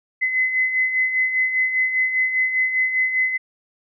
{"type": "beating tone pair", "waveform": "sine", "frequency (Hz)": [2030, 2035], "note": ["B6", "C7"], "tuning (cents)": [47, -49], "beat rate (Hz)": 5, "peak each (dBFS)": [-26, -18], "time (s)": [0.21, 3.38], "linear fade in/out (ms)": 20, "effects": []}